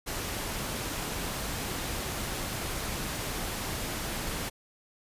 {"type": "noise", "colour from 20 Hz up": "pink", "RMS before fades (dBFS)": -34, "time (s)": [0.06, 4.5], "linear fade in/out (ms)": 20, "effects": ["resampled to 32000 Hz"]}